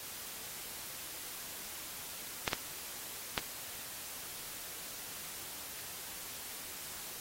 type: clicks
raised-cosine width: 0.2 ms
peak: -12 dBFS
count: 3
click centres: 2.478 / 2.532 / 3.378 s
effects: white hiss -45 dBFS RMS until 7.2 s + AAC 48 kbps